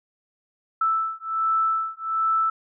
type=beating tone pair; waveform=sine; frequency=1318.5 / 1319.8 Hz; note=E6 / E6; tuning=0 / +2 cents; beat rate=1.3 Hz; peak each=-24 dBFS; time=0.81-2.5 s; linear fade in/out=5 ms; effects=none